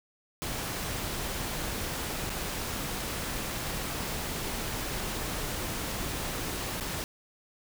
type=noise with dropouts; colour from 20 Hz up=pink; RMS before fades=-34 dBFS; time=0.42-7.04 s; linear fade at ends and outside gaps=0 ms; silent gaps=2.295-2.302 / 6.8-6.808 s; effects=none